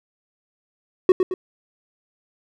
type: tone with echo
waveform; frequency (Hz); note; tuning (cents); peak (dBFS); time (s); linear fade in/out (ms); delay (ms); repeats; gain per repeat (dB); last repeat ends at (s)
triangle; 370; F#4; 0; -6; 1.09-1.12; 2; 110; 2; -7; 1.34
effects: none